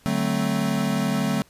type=chord; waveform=square; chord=D dominant seventh; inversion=none; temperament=equal with one note detuned; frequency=146.83 / 188.01 / 220 / 261.6 Hz; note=D3 / F#3 / A3 / C4; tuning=0 / +28 / 0 / 0 cents; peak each=-29 / -27 / -26 / -29 dBFS; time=0.06-1.42 s; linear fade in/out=0 ms; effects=pink hiss -56 dBFS RMS until 1.49 s + resampled to 32000 Hz